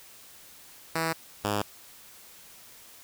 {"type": "tone pair in turn", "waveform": "5% pulse", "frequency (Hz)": [162.8, 103.24], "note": ["E3", "G#2"], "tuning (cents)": [-21, -10], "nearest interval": "minor sixth", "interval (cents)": 789, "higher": "first", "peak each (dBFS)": -15, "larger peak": "neither", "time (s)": [[0.95, 1.13], [1.44, 1.62]], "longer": "neither", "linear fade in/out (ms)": 5, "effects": ["white hiss -51 dBFS RMS until 3.03 s"]}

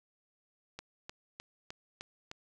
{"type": "click train", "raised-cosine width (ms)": 0.2, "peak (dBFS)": -25, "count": 6, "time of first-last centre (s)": [0.79, 2.314], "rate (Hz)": 3.28, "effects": []}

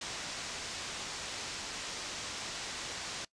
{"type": "low-pass noise", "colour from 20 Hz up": "white", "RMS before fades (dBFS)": -41, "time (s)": [0.01, 3.25], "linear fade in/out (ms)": 5, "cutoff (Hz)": 6800, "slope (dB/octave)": 24, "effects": ["noise-tail reverb RT60 0.1 s tail -21 dB re dry", "resampled to 22050 Hz"]}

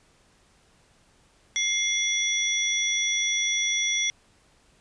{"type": "tone cluster", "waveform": "sine", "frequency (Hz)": [2112, 3404, 5800], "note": ["C7", "G#7", "F#8"], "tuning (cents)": [16, 42, -35], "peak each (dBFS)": -27, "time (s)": [1.56, 4.1], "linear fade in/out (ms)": 0, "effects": ["pink hiss -61 dBFS RMS until 4.8 s", "resampled to 22050 Hz"]}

